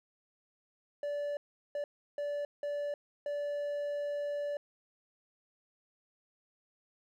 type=tone bursts at uneven times; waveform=triangle; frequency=580 Hz; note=D5; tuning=22 cents flat; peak=-31 dBFS; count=5; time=1.03-1.37 / 1.75-1.84 / 2.18-2.45 / 2.63-2.94 / 3.26-4.57 s; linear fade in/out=2 ms; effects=none